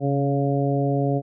harmonic tone with a mistuned harmonic, 140.1 Hz, C#3, 19 cents sharp, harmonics 1 / 2 / 3 / 4 / 5, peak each -22 / -25 / -27 / -28 / -29 dBFS, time 0-1.22 s, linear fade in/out 50 ms, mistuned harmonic 1, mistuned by -22 cents, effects none

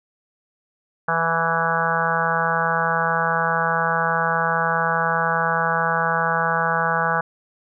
harmonic tone with a mistuned harmonic, 164.81 Hz, E3, in tune, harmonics 1 / 3 / 4 / 5 / 6 / 7 / 8 / 9 / 10, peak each -29 / -29 / -28 / -25 / -29 / -25 / -28 / -24 / -29 dBFS, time 1.08-7.21 s, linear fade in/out 5 ms, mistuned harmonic 5, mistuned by +21 cents, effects none

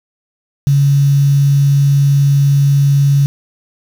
sine tone with quantisation, 140.6 Hz, C#3, 25 cents sharp, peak -7 dBFS, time 0.67-3.26 s, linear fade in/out 0 ms, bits 5, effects none

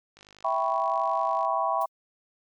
click train, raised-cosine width 0.2 ms, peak -33 dBFS, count 66, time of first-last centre 0.17-1.45 s, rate 50.8 Hz
sine chord, C# half-diminished seventh, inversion first, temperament equal, 659.3 / 784 / 987.8 / 1108.7 Hz, E5 / G5 / B5 / C#6, 0 / 0 / 0 / 0 cents, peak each -29 dBFS, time 0.44-1.86 s, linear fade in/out 10 ms
blue noise with exponential decay, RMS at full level -39 dBFS, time 1.81-1.89 s, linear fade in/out 5 ms, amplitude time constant 16 ms
effects none

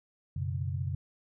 sine chord, F# suspended fourth, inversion none, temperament just, 92.5 / 123.33 / 138.75 Hz, F#2 / B2 / C#3, 0 / -2 / +2 cents, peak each -33 / -37 / -35 dBFS, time 0.36-0.95 s, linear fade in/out 5 ms, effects none

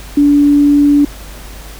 sine tone, 288.7 Hz, D4, 30 cents flat, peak -5 dBFS, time 0.17-1.05 s, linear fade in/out 5 ms, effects added 50 Hz sine -30 dBFS peak until 1.79 s + pink hiss -34 dBFS RMS until 1.79 s

